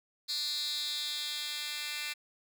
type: tone with high-pass filter sweep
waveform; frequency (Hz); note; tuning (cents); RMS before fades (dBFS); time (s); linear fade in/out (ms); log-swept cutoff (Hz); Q
10% pulse; 296.7; D4; +18; -36; 0.28-2.14; 20; 4200 to 2700; 5.4
effects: none